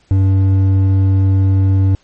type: tone with hard clipping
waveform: sine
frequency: 96.2 Hz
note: G2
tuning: 32 cents flat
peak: -10 dBFS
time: 0.11-1.95 s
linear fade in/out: 0 ms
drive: 6 dB
effects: pink hiss -54 dBFS RMS until 2.03 s + MP3 32 kbps